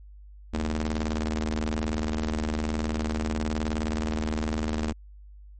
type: ring-modulated tone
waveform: sawtooth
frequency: 78.9 Hz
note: D#2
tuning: 25 cents sharp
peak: -19 dBFS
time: 0.53-4.93 s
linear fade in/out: 10 ms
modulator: 148 Hz
effects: added 50 Hz sine -44 dBFS peak until 5.59 s + MP3 32 kbps